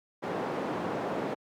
white band-pass noise, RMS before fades -33 dBFS, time 0.22-1.35 s, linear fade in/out 20 ms, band 170 to 680 Hz, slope 12 dB/octave, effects high-pass 100 Hz 12 dB/octave

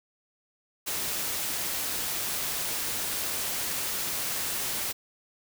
white noise, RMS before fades -31 dBFS, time 0.86-4.93 s, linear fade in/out 20 ms, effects none

